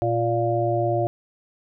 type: harmonic tone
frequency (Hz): 116.54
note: A#2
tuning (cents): 0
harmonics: 1 / 3 / 5 / 6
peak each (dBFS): -25 / -25 / -25 / -25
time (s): 0.02-1.07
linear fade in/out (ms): 0
effects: none